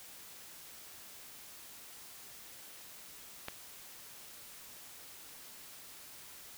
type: click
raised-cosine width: 0.3 ms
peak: -22 dBFS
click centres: 3.484 s
effects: white hiss -52 dBFS RMS until 6.57 s